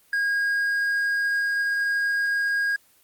triangle tone, 1632 Hz, G#6, 31 cents flat, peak -19 dBFS, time 0.13-2.76 s, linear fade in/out 2 ms, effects white hiss -59 dBFS RMS until 3.03 s + Opus 24 kbps

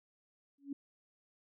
sine tone with exponential growth, 280.1 Hz, C#4, 18 cents sharp, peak -34 dBFS, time 0.58-0.73 s, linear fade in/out 5 ms, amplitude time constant 31 ms, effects none

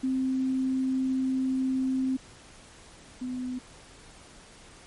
sine tone pair in turn, 261.6 / 252.3 Hz, C4 / B3, 0 / +37 cents, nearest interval minor second, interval 63 cents, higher first, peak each -24 / -30 dBFS, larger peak first, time 0.03-2.17 / 3.21-3.59 s, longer first, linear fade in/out 10 ms, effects pink hiss -51 dBFS RMS until 4.86 s + MP3 48 kbps

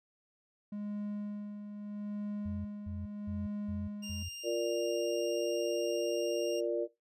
triangle tone with tremolo, 206.8 Hz, G#3, 7 cents flat, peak -33 dBFS, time 0.72-4.23 s, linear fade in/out 5 ms, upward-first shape sine, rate 0.79 Hz, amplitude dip 55%
sine tone bursts, 87.31 Hz, F2, in tune, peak -38 dBFS, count 5, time 2.45-4.29 s, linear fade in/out 10 ms, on 200 ms, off 210 ms
25% pulse tone, 2800 Hz, F7, 4 cents sharp, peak -38 dBFS, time 4.02-6.61 s, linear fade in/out 20 ms
sine chord, Bb major, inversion second, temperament equal, 349.2 / 466.2 / 587.3 Hz, F4 / Bb4 / D5, 0 / 0 / 0 cents, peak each -34 dBFS, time 4.43-6.88 s, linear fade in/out 50 ms
effects noise-tail reverb RT60 0.2 s tail -18 dB re dry + resampled to 32000 Hz

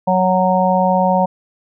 harmonic tone, 185 Hz, F#3, in tune, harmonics 1 / 3 / 4 / 5, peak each -17 / -17 / -17 / -17 dBFS, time 0.07-1.26 s, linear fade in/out 10 ms, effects none

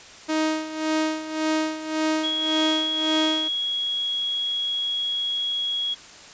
sawtooth tone with tremolo, 313.3 Hz, D#4, 12 cents sharp, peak -16 dBFS, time 0.28-3.49 s, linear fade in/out 20 ms, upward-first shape sine, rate 1.8 Hz, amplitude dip 75%
sine tone, 3322 Hz, G#7, in tune, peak -23 dBFS, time 2.23-5.95 s, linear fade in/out 20 ms
effects white hiss -44 dBFS RMS until 6.33 s + resampled to 16000 Hz

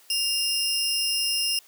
sawtooth tone pair together, 2794 / 5157 Hz, F7 / E8, 0 / -39 cents, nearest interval major seventh, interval 1061 cents, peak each -23 dBFS, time 0.1-1.59 s, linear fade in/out 2 ms, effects white hiss -55 dBFS RMS until 1.67 s + high-pass 400 Hz 12 dB/octave

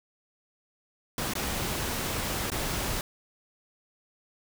pink noise with dropouts, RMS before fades -31 dBFS, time 1.18-3.01 s, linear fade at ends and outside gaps 1 ms, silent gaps 1.336-1.353 / 2.501-2.518 s, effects none

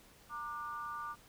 sine tone with amplitude modulation, 1188 Hz, D6, 20 cents sharp, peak -35 dBFS, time 0.29-1.16 s, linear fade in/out 50 ms, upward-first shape sine, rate 263 Hz, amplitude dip 90%, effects pink hiss -61 dBFS RMS until 1.28 s

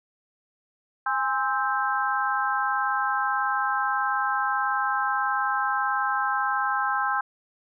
harmonic tone with a mistuned harmonic, 261.6 Hz, C4, in tune, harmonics 3 / 4 / 5 / 6, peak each -28 / -28 / -28 / -28 dBFS, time 1.06-7.21 s, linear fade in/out 5 ms, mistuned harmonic 3, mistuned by +78 cents, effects none

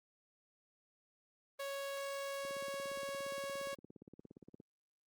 sawtooth tone, 554.4 Hz, C#5, in tune, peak -36 dBFS, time 1.59-3.75 s, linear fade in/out 10 ms
click train, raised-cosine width 3 ms, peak -38 dBFS, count 38, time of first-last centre 2.45-4.601 s, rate 17.2 Hz
effects high-pass 200 Hz 12 dB/octave + Opus 24 kbps

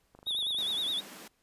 click train, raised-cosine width 1 ms, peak -38 dBFS, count 20, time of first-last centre 0.15-0.904 s, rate 25.2 Hz
triangle tone with vibrato, 3579 Hz, A7, 29 cents sharp, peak -28 dBFS, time 0.26-1.01 s, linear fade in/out 20 ms, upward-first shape sine, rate 9.7 Hz, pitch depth 110 cents each way
pink high-pass noise, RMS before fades -48 dBFS, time 0.58-1.28 s, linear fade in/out 5 ms, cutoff 170 Hz, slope 48 dB/octave
effects pink hiss -72 dBFS RMS until 1.42 s + resampled to 32000 Hz

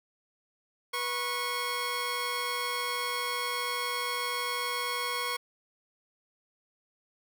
15% pulse tone pair together, 488.7 / 1097.7 Hz, B4 / C#6, -18 / -17 cents, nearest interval octave + major second, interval 1401 cents, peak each -29 / -25 dBFS, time 0.93-5.37 s, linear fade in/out 10 ms, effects none

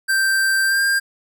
square tone with pitch glide, 1568 to 1598.2 Hz, G6 to G6, 0 to +33 cents, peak -16 dBFS, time 0.08-1 s, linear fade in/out 20 ms, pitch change +33 cents, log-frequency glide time 0.64-0.82 s, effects none

